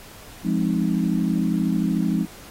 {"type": "chord", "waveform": "sine", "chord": "F minor seventh", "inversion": "none", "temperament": "equal", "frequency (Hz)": [174.61, 207.7, 261.6, 311.1], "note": ["F3", "Ab3", "C4", "Eb4"], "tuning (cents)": [0, 0, 0, 0], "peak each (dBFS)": [-23, -23, -26, -27], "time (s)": [0.43, 2.27], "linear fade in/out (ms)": 50, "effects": ["pink hiss -44 dBFS RMS until 2.5 s", "AAC 48 kbps"]}